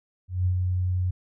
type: tone with ADSR envelope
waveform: sine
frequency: 91.1 Hz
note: F#2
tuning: 26 cents flat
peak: -19 dBFS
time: 0.28-1.11 s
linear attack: 180 ms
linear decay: 81 ms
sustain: -3 dB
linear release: 8 ms
effects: none